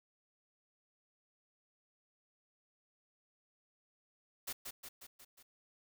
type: noise with echo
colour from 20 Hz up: white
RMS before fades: -41 dBFS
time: 4.47-4.53 s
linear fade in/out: 10 ms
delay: 180 ms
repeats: 5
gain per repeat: -4 dB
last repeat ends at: 5.43 s
effects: none